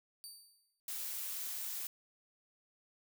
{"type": "tone with exponential decay", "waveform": "20% pulse", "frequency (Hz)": 4618, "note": "D8", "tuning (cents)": -30, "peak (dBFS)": -39, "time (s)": [0.24, 0.8], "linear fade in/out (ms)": 0, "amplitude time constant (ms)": 120}
{"type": "noise", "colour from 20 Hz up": "blue", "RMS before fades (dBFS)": -41, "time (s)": [0.88, 1.87], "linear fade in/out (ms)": 2}
{"effects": []}